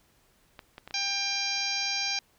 clicks, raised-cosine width 0.3 ms, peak -26 dBFS, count 4, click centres 0.592 / 0.781 / 0.876 / 0.909 s
harmonic tone, 796 Hz, G5, 26 cents sharp, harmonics 1 / 2 / 3 / 4 / 5 / 6 / 7 / 8, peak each -39 / -41 / -33 / -40 / -36 / -33 / -34 / -39 dBFS, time 0.94-2.19 s, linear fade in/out 2 ms
effects pink hiss -65 dBFS RMS until 2.38 s

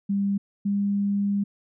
sine tone pair in turn, 199.3 / 201.2 Hz, G3 / G3, +29 / +45 cents, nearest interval unison, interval 16 cents, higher second, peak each -21 dBFS, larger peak neither, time 0.09-0.38 / 0.65-1.44 s, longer second, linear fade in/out 10 ms, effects none

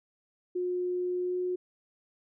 sine tone with pitch glide, 359.9 to 362.4 Hz, F#4 to F#4, -48 to -36 cents, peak -28 dBFS, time 0.55-1.56 s, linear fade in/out 10 ms, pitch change +12 cents, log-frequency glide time 1.23-1.36 s, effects none

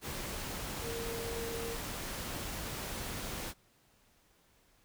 sine tone in noise, 462.2 Hz, A#4, 15 cents flat, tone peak -39 dBFS, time 0.81-1.78 s, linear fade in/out 50 ms, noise pink, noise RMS -40 dBFS, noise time 0.01-3.54 s, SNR -2 dB, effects pink hiss -68 dBFS RMS until 4.84 s

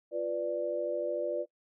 sine chord, B diminished, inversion second, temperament equal, 349.2 / 493.9 / 587.3 Hz, F4 / B4 / D5, 0 / 0 / 0 cents, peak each -37 / -35 / -32 dBFS, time 0.11-1.46 s, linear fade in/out 50 ms, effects noise-tail reverb RT60 0.1 s tail -23 dB re dry

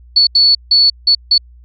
sine tone bursts at uneven times, 4433 Hz, C#8, 1 cent flat, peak -6 dBFS, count 5, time 0.16-0.27 / 0.35-0.55 / 0.71-0.9 / 1.07-1.15 / 1.31-1.38 s, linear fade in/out 5 ms, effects added 60 Hz sine -38 dBFS peak until 1.64 s + AAC 64 kbps

